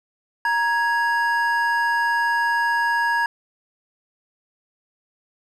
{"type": "tone pair together", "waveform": "triangle", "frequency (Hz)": [936.4, 1661.2], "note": ["A#5", "G#6"], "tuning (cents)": [8, 0], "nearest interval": "minor seventh", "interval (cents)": 992, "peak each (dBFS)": -19, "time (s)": [0.45, 3.26], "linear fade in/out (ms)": 2, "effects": []}